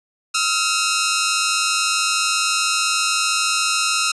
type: tone pair together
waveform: 10% pulse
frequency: 1277 / 1376.9 Hz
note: D#6 / F6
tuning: +45 / -25 cents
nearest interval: minor second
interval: 130 cents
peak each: -12 / -12 dBFS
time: 0.34-4.12 s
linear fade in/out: 10 ms
effects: resampled to 24000 Hz